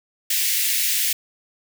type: high-pass noise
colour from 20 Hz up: white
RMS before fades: -21 dBFS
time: 0.3-1.13 s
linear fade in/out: 5 ms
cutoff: 1800 Hz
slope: 48 dB/octave
effects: none